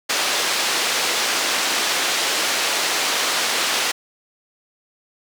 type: band-pass noise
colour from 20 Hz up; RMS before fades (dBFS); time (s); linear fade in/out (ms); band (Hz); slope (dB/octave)
white; -21; 0.09-3.92; 10; 350 to 5200; 12
effects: none